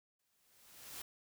white noise with exponential growth, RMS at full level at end -45 dBFS, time 0.19-1.02 s, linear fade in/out 5 ms, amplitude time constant 180 ms, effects none

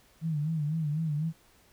sine tone with vibrato, 154.7 Hz, D#3, 10 cents flat, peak -27 dBFS, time 0.21-1.33 s, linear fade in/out 50 ms, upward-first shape sine, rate 4 Hz, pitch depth 100 cents each way, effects pink hiss -62 dBFS RMS until 1.72 s

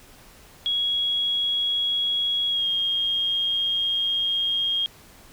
sine tone with pitch glide, 3322 to 3242 Hz, G#7 to G#7, 0 to -42 cents, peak -21 dBFS, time 0.66-4.86 s, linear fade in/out 0 ms, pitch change -42 cents, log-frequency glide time 2.49-2.66 s, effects pink hiss -50 dBFS RMS until 5.32 s

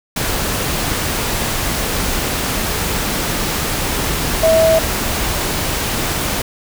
sine tone in noise, 647 Hz, E5, 32 cents flat, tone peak -9 dBFS, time 4.43-4.79 s, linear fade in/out 5 ms, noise pink, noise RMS -19 dBFS, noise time 0.16-6.42 s, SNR +7 dB, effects none

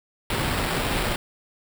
pink noise with sample-and-hold, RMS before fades -25 dBFS, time 0.3-1.16 s, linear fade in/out 2 ms, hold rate 6300 Hz, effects none

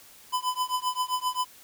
square tone with tremolo, 1006 Hz, B5, 32 cents sharp, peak -23 dBFS, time 0.32-1.45 s, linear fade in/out 20 ms, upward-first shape triangle, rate 7.6 Hz, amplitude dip 100%, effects white hiss -52 dBFS RMS until 1.63 s

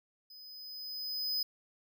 square tone with level ramp, 5020 Hz, D#8, 15 cents sharp, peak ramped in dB -51 to -30 dBFS, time 0.3-1.43 s, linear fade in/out 5 ms, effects none

